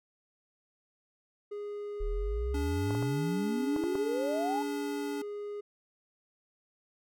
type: tone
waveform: triangle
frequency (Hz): 412.4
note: G#4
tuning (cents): -12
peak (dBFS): -34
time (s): 1.51-5.61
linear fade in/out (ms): 10
type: exponential sweep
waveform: sine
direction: up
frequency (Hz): 34.77 to 880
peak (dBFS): -30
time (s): 2-4.63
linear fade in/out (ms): 10
type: tone with tremolo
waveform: square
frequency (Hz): 287.3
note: D4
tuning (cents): -38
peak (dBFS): -34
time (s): 2.54-5.22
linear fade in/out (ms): 5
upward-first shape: triangle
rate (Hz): 0.6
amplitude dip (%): 30
type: clicks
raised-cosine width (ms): 1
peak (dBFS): -24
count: 6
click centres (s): 2.907 / 2.95 / 3.026 / 3.763 / 3.838 / 3.954
effects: none